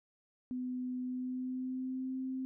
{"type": "tone with pitch glide", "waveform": "sine", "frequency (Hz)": [251.9, 260.9], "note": ["B3", "C4"], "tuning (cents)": [34, -5], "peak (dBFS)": -35, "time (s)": [0.51, 2.45], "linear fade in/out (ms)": 0, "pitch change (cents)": 61, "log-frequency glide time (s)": [1.01, 2.17], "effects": []}